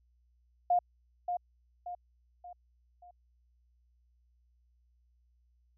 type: tone with echo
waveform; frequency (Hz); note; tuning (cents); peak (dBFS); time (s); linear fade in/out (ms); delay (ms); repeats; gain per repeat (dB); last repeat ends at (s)
sine; 710; F5; +28; -23; 0.7-0.79; 5; 580; 4; -7; 3.11
effects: added 60 Hz sine -66 dBFS peak until 5.77 s